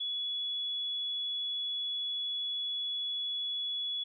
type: tone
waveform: sine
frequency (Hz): 3393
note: G#7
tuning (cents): +36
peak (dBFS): -32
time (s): 0-4.04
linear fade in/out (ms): 10
effects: none